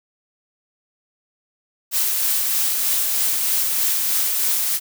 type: noise with tremolo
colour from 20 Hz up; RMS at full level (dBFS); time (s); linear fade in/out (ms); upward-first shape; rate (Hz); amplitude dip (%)
blue; -19; 1.91-4.8; 50; sine; 3.2; 25
effects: none